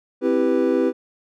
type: chord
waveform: triangle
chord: C major seventh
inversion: none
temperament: equal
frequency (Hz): 261.6 / 329.6 / 392 / 493.9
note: C4 / E4 / G4 / B4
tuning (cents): 0 / 0 / 0 / 0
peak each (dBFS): -20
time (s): 0.21-0.93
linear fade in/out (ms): 50
effects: none